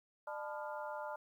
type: harmonic tone with a mistuned harmonic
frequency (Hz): 200.5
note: G3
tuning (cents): +39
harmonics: 3 / 4 / 5 / 6 / 7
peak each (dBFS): -44 / -45 / -48 / -53 / -49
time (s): 0.27-1.16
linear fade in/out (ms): 5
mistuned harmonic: 4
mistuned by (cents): +150
effects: 12-bit